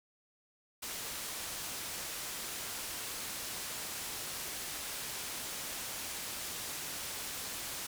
white low-pass noise, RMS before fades -41 dBFS, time 0.82-7.87 s, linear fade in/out 10 ms, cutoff 12000 Hz, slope 12 dB/octave, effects none

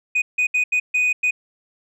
sine tone bursts at uneven times, 2487 Hz, D#7, 1 cent flat, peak -13 dBFS, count 6, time 0.15-0.22 / 0.38-0.47 / 0.54-0.64 / 0.72-0.8 / 0.94-1.13 / 1.23-1.31 s, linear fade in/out 10 ms, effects tanh soft clip ceiling -15 dBFS

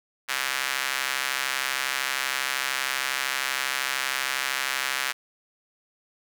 square tone with high-pass filter, 66.4 Hz, C2, 26 cents sharp, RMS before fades -28 dBFS, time 0.28-5.13 s, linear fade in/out 20 ms, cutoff 1700 Hz, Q 1.3, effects none

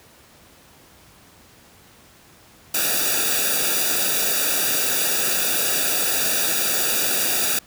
white noise with comb filter, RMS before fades -21 dBFS, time 2.74-7.59 s, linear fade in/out 5 ms, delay 0.95 ms, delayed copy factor -0.9, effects pink hiss -50 dBFS RMS until 7.66 s + high-pass 60 Hz 12 dB/octave

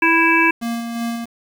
harmonic tone, 329.6 Hz, E4, in tune, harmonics 1 / 3 / 5 / 7 / 8, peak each -18 / -18 / -18 / -18 / -18 dBFS, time 0.02-0.51 s, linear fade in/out 5 ms
square tone with tremolo, 233.1 Hz, A#3, in tune, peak -21 dBFS, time 0.61-1.26 s, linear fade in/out 20 ms, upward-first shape sine, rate 2.8 Hz, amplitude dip 45%
effects 7-bit

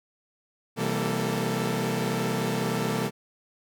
sawtooth tone cluster, 128.6 / 165.8 / 195.4 / 232.2 / 442.7 Hz, C3 / E3 / G3 / A#3 / A4, -30 / +10 / -5 / -7 / +11 cents, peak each -28 dBFS, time 0.76-3.11 s, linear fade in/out 50 ms, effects none

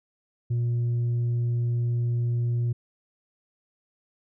sine tone with tanh clipping, 119.3 Hz, A#2, 41 cents sharp, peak -23 dBFS, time 0.5-2.73 s, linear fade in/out 10 ms, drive 2 dB, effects none

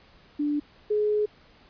sine tone pair in turn, 293.7 / 421 Hz, D4 / G#4, 0 / +24 cents, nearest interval tritone, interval 624 cents, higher second, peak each -23 / -21 dBFS, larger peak second, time 0.39-0.6 / 0.9-1.26 s, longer second, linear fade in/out 10 ms, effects pink hiss -56 dBFS RMS until 1.69 s + resampled to 11025 Hz

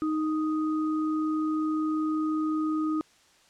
sine tone pair together, 311.1 / 1245.7 Hz, D#4 / D#6, 0 / +2 cents, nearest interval 2 octaves, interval 2402 cents, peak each -25 / -35 dBFS, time 0.02-3.01 s, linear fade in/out 0 ms, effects white hiss -60 dBFS RMS until 3.49 s + low-pass 7000 Hz 12 dB/octave

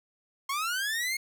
sawtooth linear sweep, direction up, 1065 to 2175 Hz, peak -25 dBFS, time 0.49-1.17 s, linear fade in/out 5 ms, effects none

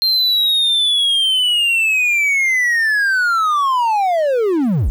triangle linear sweep, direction down, 4188 to 39.11 Hz, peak -11 dBFS, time 0.02-4.9 s, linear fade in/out 0 ms, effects 8-bit

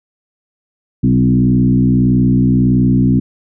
sine tone with frequency modulation, 193.8 Hz, G3, 20 cents flat, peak -8 dBFS, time 1.03-3.2 s, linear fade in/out 10 ms, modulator 61.6 Hz, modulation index 1.5, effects none

